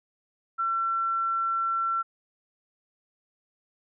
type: tone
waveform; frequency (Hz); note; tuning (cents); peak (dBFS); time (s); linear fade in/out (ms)
sine; 1350; E6; +41; -24; 0.58-2.03; 20
effects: none